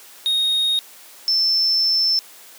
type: tone pair in turn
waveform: triangle / sine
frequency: 3729 / 5313 Hz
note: A#7 / E8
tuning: 0 / +13 cents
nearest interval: tritone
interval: 613 cents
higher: second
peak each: -15 dBFS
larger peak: neither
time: 0.26-0.79 / 1.28-2.19 s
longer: second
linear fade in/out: 0 ms
effects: white hiss -44 dBFS RMS until 2.58 s + high-pass 300 Hz 12 dB/octave